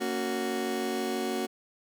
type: chord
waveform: 30% pulse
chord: F# major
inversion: first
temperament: just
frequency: 231.2 / 277.5 / 370 Hz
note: A#3 / C#4 / F#4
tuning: -14 / +2 / 0 cents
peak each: -31 / -33 / -29 dBFS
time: 0-1.47 s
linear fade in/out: 20 ms
effects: none